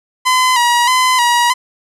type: tone with vibrato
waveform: sawtooth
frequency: 987.8 Hz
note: B5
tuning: in tune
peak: -6 dBFS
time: 0.25-1.54 s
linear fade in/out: 20 ms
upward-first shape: square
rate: 1.6 Hz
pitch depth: 54 cents each way
effects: low-pass 11000 Hz 12 dB/octave

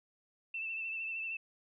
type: tone with vibrato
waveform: sine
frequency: 2659 Hz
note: E7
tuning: 14 cents sharp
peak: -36 dBFS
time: 0.54-1.37 s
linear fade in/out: 5 ms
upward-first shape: triangle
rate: 13 Hz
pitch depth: 39 cents each way
effects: none

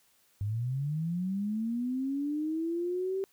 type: linear sweep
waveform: sine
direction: up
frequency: 98 to 390.5 Hz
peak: -29 dBFS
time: 0.41-3.24 s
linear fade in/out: 0 ms
effects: white hiss -67 dBFS RMS until 3.32 s

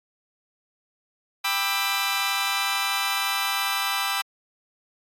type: chord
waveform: 15% pulse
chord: E minor seventh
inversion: first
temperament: just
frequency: 791.1 / 988.9 / 1186.7 / 1318.5 Hz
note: G5 / B5 / D6 / E6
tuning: +16 / +2 / +18 / 0 cents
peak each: -23 dBFS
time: 1.44-4.22 s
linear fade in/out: 10 ms
effects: AAC 48 kbps

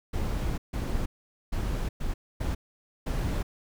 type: noise bursts at uneven times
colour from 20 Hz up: brown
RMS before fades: -29 dBFS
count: 6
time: 0.13-0.58 / 0.73-1.06 / 1.52-1.89 / 2-2.14 / 2.4-2.55 / 3.06-3.43 s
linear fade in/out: 10 ms
effects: none

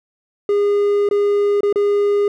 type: tone with dropouts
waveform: triangle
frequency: 408.1 Hz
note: G#4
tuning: 30 cents flat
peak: -11 dBFS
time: 0.49-2.28 s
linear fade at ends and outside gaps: 2 ms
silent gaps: 1.089-1.111 / 1.607-1.632 / 1.727-1.758 s
effects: none

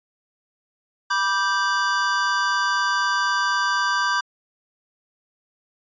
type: chord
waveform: square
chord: G major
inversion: first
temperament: just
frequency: 980 / 1176 / 1568 Hz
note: B5 / D6 / G6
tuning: -14 / +2 / 0 cents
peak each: -26 / -25 / -23 dBFS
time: 1.1-4.21 s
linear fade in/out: 10 ms
effects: resampled to 16000 Hz

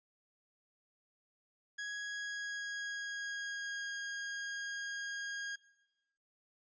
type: tone with pitch glide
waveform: 40% pulse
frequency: 1661.2 to 1629.8 Hz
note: G#6 to G#6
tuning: 0 to -33 cents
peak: -38 dBFS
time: 1.78-5.56 s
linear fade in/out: 10 ms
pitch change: -33 cents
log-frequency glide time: 1.96-3.97 s
effects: noise-tail reverb RT60 1.0 s tail -19 dB re dry + resampled to 16000 Hz

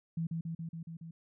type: tone with echo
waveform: sine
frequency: 164.81 Hz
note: E3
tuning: in tune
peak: -31 dBFS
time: 0.17-0.27 s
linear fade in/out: 5 ms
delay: 140 ms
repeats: 6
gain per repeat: -2 dB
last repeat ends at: 1.11 s
effects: none

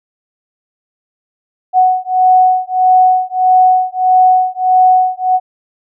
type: beating tone pair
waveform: sine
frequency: 740 / 741.6 Hz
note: F#5 / F#5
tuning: 0 / +4 cents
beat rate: 1.6 Hz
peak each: -10 dBFS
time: 1.73-5.4 s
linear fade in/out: 50 ms
effects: none

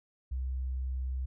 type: tone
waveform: sine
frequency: 64.5 Hz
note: C2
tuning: 24 cents flat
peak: -31 dBFS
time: 0.31-1.26 s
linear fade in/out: 10 ms
effects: none

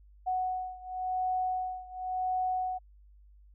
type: beating tone pair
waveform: sine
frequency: 740 / 740.93 Hz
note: F#5 / F#5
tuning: 0 / +2 cents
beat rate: 0.93 Hz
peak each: -32 / -34 dBFS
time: 0.26-2.79 s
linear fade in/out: 20 ms
effects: added 50 Hz sine -54 dBFS peak until 3.54 s

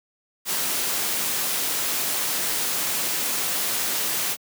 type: noise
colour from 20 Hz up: white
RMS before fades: -25 dBFS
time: 0.45-4.37 s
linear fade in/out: 50 ms
effects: high-pass 150 Hz 12 dB/octave

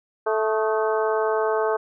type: harmonic tone with a mistuned harmonic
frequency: 218.7 Hz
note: A3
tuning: 10 cents flat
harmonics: 2 / 3 / 4 / 5 / 6 / 7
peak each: -22 / -26 / -28 / -30 / -32 / -33 dBFS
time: 0.26-1.77 s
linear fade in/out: 10 ms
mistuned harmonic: 6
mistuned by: -67 cents
effects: none

